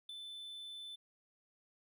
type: tone with ADSR envelope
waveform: triangle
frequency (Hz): 3520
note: A7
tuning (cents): 0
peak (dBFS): -39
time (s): 0.09-0.96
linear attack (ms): 5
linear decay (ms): 5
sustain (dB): -5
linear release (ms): 12
effects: none